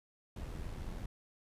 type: noise with amplitude modulation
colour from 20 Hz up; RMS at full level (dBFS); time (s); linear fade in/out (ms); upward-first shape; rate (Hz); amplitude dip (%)
brown; -40; 0.36-1.06; 5; sine; 85.3; 45
effects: resampled to 32000 Hz